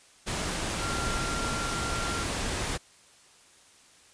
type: tone in noise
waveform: sine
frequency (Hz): 1380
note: F6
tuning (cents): -21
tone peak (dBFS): -34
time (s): 0.8-2.24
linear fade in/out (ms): 20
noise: pink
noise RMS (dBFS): -31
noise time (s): 0.26-2.78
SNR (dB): -6
effects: white hiss -57 dBFS RMS until 4.13 s + resampled to 22050 Hz